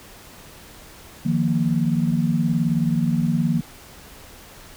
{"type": "chord", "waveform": "sine", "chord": "Eb suspended second", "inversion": "none", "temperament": "equal", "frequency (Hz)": [155.56, 174.61, 233.1], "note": ["Eb3", "F3", "Bb3"], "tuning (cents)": [0, 0, 0], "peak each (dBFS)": -22, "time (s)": [1.25, 3.61], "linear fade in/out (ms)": 10, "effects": ["pink hiss -44 dBFS RMS until 4.76 s"]}